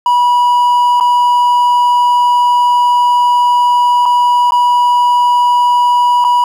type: tone with dropouts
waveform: triangle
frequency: 974 Hz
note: B5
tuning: 24 cents flat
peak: -5 dBFS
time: 0.06-6.44 s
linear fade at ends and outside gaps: 2 ms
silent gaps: 1-1.008 / 4.056-4.06 / 4.508-4.52 / 6.242-6.247 s
effects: 7-bit